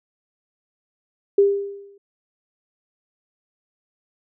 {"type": "tone with exponential decay", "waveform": "sine", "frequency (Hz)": 400, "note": "G4", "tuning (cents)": 35, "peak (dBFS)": -9, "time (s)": [1.38, 1.98], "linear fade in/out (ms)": 5, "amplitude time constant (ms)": 130, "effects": []}